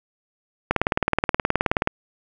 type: click train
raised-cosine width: 0.5 ms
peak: -3 dBFS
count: 23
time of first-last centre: 0.71-1.874 s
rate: 18.9 Hz
effects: none